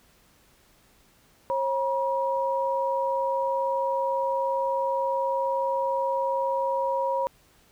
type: tone pair together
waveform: sine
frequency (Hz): 540.1 / 959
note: C#5 / A#5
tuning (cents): -45 / +49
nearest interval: minor seventh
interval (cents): 994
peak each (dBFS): -26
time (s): 1.5-7.27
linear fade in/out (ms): 0
effects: pink hiss -60 dBFS RMS until 7.71 s